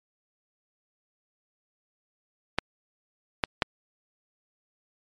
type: clicks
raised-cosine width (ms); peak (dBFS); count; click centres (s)
0.3; -6; 3; 2.586 / 3.438 / 3.622
effects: MP3 48 kbps